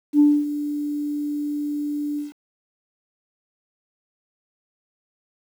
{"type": "tone with ADSR envelope", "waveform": "sine", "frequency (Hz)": 293.7, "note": "D4", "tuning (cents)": 0, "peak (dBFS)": -9, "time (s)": [0.13, 2.33], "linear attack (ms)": 66, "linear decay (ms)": 250, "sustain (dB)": -14, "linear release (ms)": 150, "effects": ["tanh soft clip ceiling -6 dBFS", "8-bit"]}